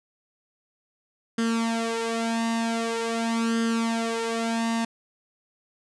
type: tone with flanger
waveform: sawtooth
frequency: 228.7 Hz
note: A#3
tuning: 33 cents flat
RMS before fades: -26 dBFS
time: 1.38-4.85 s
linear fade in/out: 5 ms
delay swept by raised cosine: 0.62 to 3.32 ms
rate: 0.45 Hz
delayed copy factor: +0.75
effects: resampled to 22050 Hz